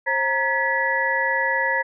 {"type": "tone cluster", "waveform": "sine", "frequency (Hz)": [534, 934, 1695, 1954], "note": ["C5", "A#5", "G#6", "B6"], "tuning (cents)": [35, 3, 35, -19], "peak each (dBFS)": [-27, -25, -24, -23], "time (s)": [0.06, 1.83], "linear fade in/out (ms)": 20, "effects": []}